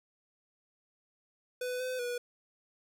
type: tone with pitch steps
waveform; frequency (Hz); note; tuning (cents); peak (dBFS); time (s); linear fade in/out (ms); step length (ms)
square; 498.8 / 509 / 486.4; B4 / C5 / B4; +17 / -48 / -26; -34; 1.61-2.18; 5; 190
effects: 12-bit